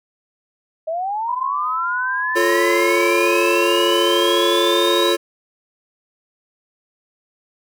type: linear sweep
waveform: sine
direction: up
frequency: 623 to 3904 Hz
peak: -20 dBFS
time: 0.87-5.14 s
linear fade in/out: 10 ms
type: tone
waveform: sine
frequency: 1014 Hz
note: B5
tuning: 45 cents sharp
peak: -23 dBFS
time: 1.28-5.12 s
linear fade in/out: 10 ms
type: chord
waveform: square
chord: F augmented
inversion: none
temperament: equal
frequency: 349.2 / 440 / 554.4 Hz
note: F4 / A4 / C#5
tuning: 0 / 0 / 0 cents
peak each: -19 / -22 / -22 dBFS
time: 2.35-5.17 s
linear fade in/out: 20 ms
effects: none